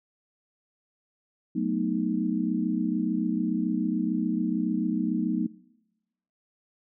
sine chord, B dominant seventh, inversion second, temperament equal, 185 / 220 / 246.9 / 311.1 Hz, F#3 / A3 / B3 / D#4, 0 / 0 / 0 / 0 cents, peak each -30 dBFS, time 1.55-5.47 s, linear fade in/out 10 ms, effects noise-tail reverb RT60 1.0 s tail -23 dB re dry

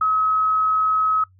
sine tone, 1279 Hz, D#6, 47 cents sharp, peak -16 dBFS, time 0.01-1.24 s, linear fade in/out 5 ms, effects noise-tail reverb RT60 0.1 s tail -19 dB re dry + added 93 Hz sine -51 dBFS peak until 1.39 s

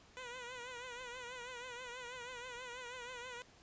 10% pulse tone with vibrato, 493.9 Hz, B4, in tune, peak -37 dBFS, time 0.17-3.42 s, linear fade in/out 0 ms, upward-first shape triangle, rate 6.2 Hz, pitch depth 88 cents each way, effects pink hiss -63 dBFS RMS until 3.62 s + resampled to 16000 Hz

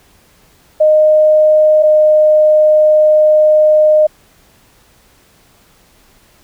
sine tone pair in turn, 616 / 613.7 Hz, D#5 / D#5, -17 / -24 cents, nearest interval unison, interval 7 cents, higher first, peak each -5 dBFS, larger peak neither, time 0.8-1.83 / 1.83-4.07 s, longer second, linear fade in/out 10 ms, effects pink hiss -49 dBFS RMS until 6.43 s

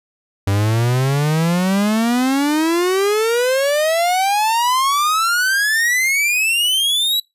45% pulse exponential sweep, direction up, 97 to 3951 Hz, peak -14 dBFS, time 0.47-7.2 s, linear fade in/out 5 ms, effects noise-tail reverb RT60 0.2 s tail -24 dB re dry + resampled to 32000 Hz

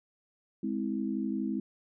sine chord, Ab augmented, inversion none, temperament just, 207.7 / 259.6 / 324.5 Hz, Ab3 / C4 / E4, 0 / -13 / -27 cents, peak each -33 / -34 / -35 dBFS, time 0.63-1.6 s, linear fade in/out 5 ms, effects none

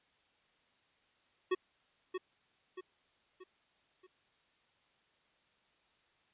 square tone with echo, 370 Hz, F#4, in tune, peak -29 dBFS, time 1.51-1.55 s, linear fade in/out 10 ms, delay 630 ms, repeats 4, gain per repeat -7 dB, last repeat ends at 4.07 s, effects white hiss -72 dBFS RMS until 6.33 s + resampled to 8000 Hz

